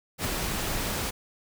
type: noise with ADSR envelope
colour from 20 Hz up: pink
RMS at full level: -27 dBFS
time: 0.18-1.11 s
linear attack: 69 ms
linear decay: 6 ms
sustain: -3 dB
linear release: 14 ms
effects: none